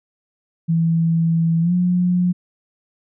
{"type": "tone with pitch glide", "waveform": "sine", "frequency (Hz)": [165, 178.9], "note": ["E3", "F3"], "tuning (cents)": [2, 42], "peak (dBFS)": -14, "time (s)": [0.68, 2.33], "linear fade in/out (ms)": 20, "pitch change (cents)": 140, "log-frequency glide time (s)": [1.61, 1.73], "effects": []}